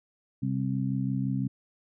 harmonic tone, 65.9 Hz, C2, 13 cents sharp, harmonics 2 / 3 / 4, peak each -29 / -31 / -32 dBFS, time 0.42-1.48 s, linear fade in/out 10 ms, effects none

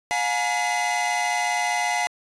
45% pulse tone cluster, 714 / 842 / 947 / 2029 Hz, F5 / G#5 / A#5 / B6, +38 / +24 / +27 / +46 cents, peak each -26 / -27 / -33 / -26 dBFS, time 0.11-2.07 s, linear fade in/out 0 ms, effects resampled to 22050 Hz

